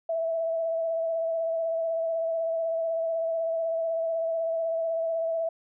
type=tone with vibrato; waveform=sine; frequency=657 Hz; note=E5; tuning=6 cents flat; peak=-25 dBFS; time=0.09-5.49 s; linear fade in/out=5 ms; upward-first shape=sine; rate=16 Hz; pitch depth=22 cents each way; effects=none